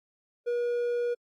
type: tone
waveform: triangle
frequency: 480.5 Hz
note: B4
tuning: 48 cents flat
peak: -24 dBFS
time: 0.46-1.15 s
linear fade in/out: 20 ms
effects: AAC 64 kbps